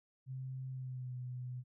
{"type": "tone with pitch glide", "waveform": "sine", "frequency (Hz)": [130.81, 125.34], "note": ["C3", "B2"], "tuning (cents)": [0, 26], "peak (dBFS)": -40, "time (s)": [0.26, 1.64], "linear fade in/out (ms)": 50, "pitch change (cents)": -74, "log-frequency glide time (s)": [0.7, 1.15], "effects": []}